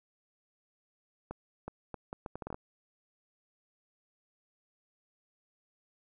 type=accelerating click train; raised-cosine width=1 ms; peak=-25 dBFS; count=11; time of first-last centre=1.31-2.544 s; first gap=370 ms; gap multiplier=0.71; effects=none